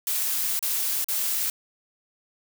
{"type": "noise with dropouts", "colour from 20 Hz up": "blue", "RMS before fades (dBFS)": -26, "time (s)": [0.07, 1.5], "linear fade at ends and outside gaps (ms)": 2, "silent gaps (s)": [[0.592, 0.626], [1.044, 1.085]], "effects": []}